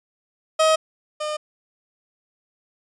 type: tone pair in turn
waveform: 30% pulse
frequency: 633 / 606.9 Hz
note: D#5 / D#5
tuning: +30 / -43 cents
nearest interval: minor second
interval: 73 cents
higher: first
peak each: -12 / -22 dBFS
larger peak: first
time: 0.59-0.76 / 1.2-1.37 s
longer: neither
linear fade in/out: 10 ms
effects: resampled to 22050 Hz